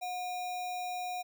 sine tone with sample-and-hold, 724 Hz, F#5, 38 cents flat, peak -34 dBFS, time 0.01-1.23 s, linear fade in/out 20 ms, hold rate 3150 Hz, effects none

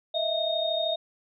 sine tone cluster, 633 / 666 / 3703 Hz, D#5 / E5 / A#7, +30 / +18 / -12 cents, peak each -29 dBFS, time 0.14-0.96 s, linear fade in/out 10 ms, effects none

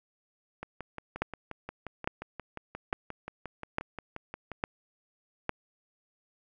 two click trains, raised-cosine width 0.5 ms, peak -23 / -13 dBFS, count 23 / 6, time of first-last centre 0.63-4.517 / 1.22-5.494 s, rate 5.66 / 1.17 Hz, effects none

